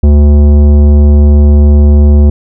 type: tone with tanh clipping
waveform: triangle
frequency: 73.1 Hz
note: D2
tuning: 7 cents flat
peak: -3 dBFS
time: 0.03-2.3 s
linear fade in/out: 5 ms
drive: 18 dB
effects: none